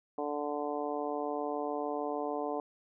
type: harmonic tone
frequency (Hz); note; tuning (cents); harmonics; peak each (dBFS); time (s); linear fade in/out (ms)
146.83; D3; 0; 2 / 3 / 4 / 5 / 6 / 7; -39 / -37 / -39 / -38 / -43 / -43; 0.18-2.6; 2
effects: none